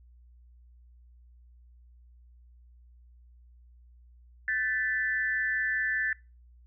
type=tone with amplitude modulation; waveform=sine; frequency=1760 Hz; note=A6; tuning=in tune; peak=-22 dBFS; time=4.48-6.13 s; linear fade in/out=2 ms; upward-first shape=sine; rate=225 Hz; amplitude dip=90%; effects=noise-tail reverb RT60 0.3 s tail -24 dB re dry + added 60 Hz sine -53 dBFS peak until 6.66 s